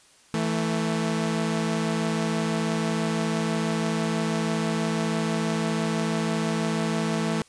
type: tone pair together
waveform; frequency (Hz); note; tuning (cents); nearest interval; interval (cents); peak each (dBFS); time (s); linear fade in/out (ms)
sawtooth; 164.15 / 220.9; E3 / A3; -7 / +7; perfect fourth; 514; -23 / -22; 0.34-7.42; 0
effects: white hiss -56 dBFS RMS until 7.48 s + resampled to 22050 Hz